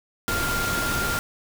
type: tone in noise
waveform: sine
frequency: 1396.9 Hz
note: F6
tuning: in tune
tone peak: -26 dBFS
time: 0.28-1.19 s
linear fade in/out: 0 ms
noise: pink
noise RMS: -27 dBFS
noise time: 0.28-1.19 s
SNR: -2 dB
effects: none